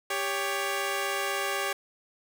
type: tone pair together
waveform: 10% pulse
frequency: 396 / 560 Hz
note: G4 / C#5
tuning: +18 / +18 cents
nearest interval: tritone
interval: 600 cents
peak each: -22 / -23 dBFS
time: 0.1-1.73 s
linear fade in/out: 5 ms
effects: none